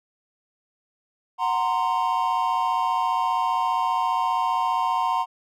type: tone cluster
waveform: triangle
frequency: 741 / 927 / 1042 Hz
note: F#5 / A#5 / C6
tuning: +2 / -10 / -7 cents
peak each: -25 / -22 / -23 dBFS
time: 1.38-5.26 s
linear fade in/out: 50 ms
effects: none